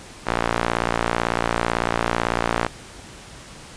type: tone with band-pass filter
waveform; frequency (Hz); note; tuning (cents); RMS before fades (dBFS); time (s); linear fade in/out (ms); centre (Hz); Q
sawtooth; 58; A#1; -8; -23; 0.26-2.68; 20; 1200; 0.83
effects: pink hiss -41 dBFS RMS until 3.76 s + resampled to 22050 Hz